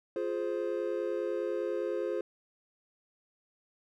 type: chord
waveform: triangle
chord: F minor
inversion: none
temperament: just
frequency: 349.2 / 419.1 / 523.8 Hz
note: F4 / Ab4 / C5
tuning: 0 / +16 / +2 cents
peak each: -33 dBFS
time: 0.16-2.21 s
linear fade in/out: 2 ms
effects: none

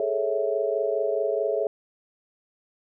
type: chord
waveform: sine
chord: A major seventh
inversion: third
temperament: equal with one note detuned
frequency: 415.3 / 440 / 554.4 / 655.8 Hz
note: G#4 / A4 / C#5 / E5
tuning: 0 / 0 / 0 / -9 cents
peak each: -28 dBFS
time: 0-1.67 s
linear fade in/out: 2 ms
effects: none

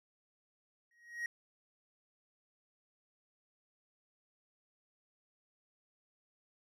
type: tone with exponential growth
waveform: triangle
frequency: 1889 Hz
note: A#6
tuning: 22 cents sharp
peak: -31 dBFS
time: 0.91-1.26 s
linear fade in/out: 2 ms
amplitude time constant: 74 ms
effects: none

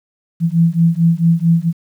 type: beating tone pair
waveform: sine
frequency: 164.81 / 169.31 Hz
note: E3 / E3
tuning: 0 / +47 cents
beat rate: 4.5 Hz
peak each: -13 dBFS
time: 0.4-1.73 s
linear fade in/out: 50 ms
effects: 8-bit

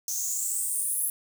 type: noise with high-pass filter sweep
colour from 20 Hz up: blue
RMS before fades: -29 dBFS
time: 0.08-1.1 s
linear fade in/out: 2 ms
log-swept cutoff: 6100 to 11000 Hz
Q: 8.1
effects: none

